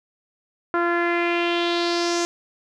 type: tone with low-pass filter sweep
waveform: sawtooth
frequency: 344.2 Hz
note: F4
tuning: 25 cents flat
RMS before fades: -22 dBFS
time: 0.74-2.25 s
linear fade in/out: 0 ms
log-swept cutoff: 1400 to 6500 Hz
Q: 3.3
effects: none